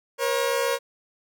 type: tone pair together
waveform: sawtooth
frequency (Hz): 476.3 / 544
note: A#4 / C#5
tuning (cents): +37 / -33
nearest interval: major second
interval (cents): 230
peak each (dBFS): -21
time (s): 0.18-0.79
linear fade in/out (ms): 50
effects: none